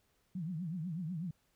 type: tone with vibrato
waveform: sine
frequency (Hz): 169.7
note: F3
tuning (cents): -49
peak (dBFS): -36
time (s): 0.35-1.31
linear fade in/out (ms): 5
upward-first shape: triangle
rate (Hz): 8.1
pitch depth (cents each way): 230
effects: pink hiss -75 dBFS RMS until 1.55 s